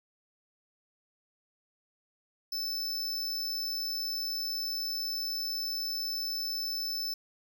square tone, 5274 Hz, E8, in tune, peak -32 dBFS, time 2.52-7.14 s, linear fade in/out 5 ms, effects none

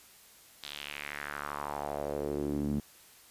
sawtooth tone with band-pass filter sweep, 72.7 Hz, D2, 17 cents flat, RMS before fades -36 dBFS, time 0.63-2.8 s, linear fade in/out 5 ms, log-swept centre 3900 to 210 Hz, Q 3, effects white hiss -57 dBFS RMS until 3.3 s + resampled to 32000 Hz

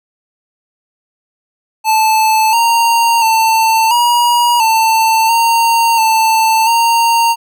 square tone with pitch steps, 875 / 927 / 893 / 957 / 892 / 922 / 889 / 925 Hz, A5 / A#5 / A5 / A#5 / A5 / A#5 / A5 / A#5, -10 / -10 / +25 / +45 / +23 / -19 / +18 / -14 cents, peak -9 dBFS, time 1.84-7.36 s, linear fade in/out 50 ms, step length 690 ms, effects none

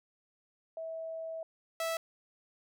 sine / sawtooth tone pair in turn, 650 / 656 Hz, E5 / E5, -24 / -9 cents, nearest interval unison, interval 15 cents, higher second, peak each -37 / -28 dBFS, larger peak second, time 0.77-1.43 / 1.8-1.97 s, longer first, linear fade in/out 2 ms, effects none

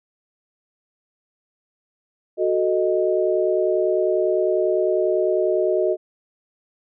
sine chord, D# diminished, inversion first, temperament equal, 370 / 440 / 622.3 Hz, F#4 / A4 / D#5, 0 / 0 / 0 cents, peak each -20 / -24 / -21 dBFS, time 2.37-5.97 s, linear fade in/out 50 ms, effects none

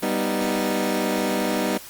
20% pulse chord, G augmented, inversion none, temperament equal, 196 / 246.9 / 311.1 Hz, G3 / B3 / D#4, 0 / 0 / 0 cents, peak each -21 dBFS, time 0.02-1.78 s, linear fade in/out 10 ms, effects white hiss -41 dBFS RMS until 1.89 s + Opus 32 kbps

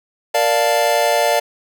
square chord, Bb major seventh, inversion none, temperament equal, 466.2 / 587.3 / 698.5 / 880 Hz, Bb4 / D5 / F5 / A5, 0 / 0 / 0 / 0 cents, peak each -23 / -18 / -19 / -22 dBFS, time 0.34-1.4 s, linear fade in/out 10 ms, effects none

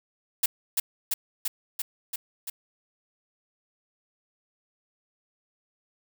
blue noise with echo, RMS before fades -22 dBFS, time 0.43-0.46 s, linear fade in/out 5 ms, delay 340 ms, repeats 6, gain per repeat -2 dB, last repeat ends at 2.5 s, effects none

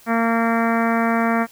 harmonic tone, 229.5 Hz, A#3, 27 cents flat, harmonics 1 / 2 / 3 / 4 / 5 / 6 / 7 / 8 / 9 / 10, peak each -19 / -27 / -23 / -28 / -27 / -27 / -31 / -29 / -34 / -34 dBFS, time 0.06-1.47 s, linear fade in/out 50 ms, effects white hiss -49 dBFS RMS until 1.51 s

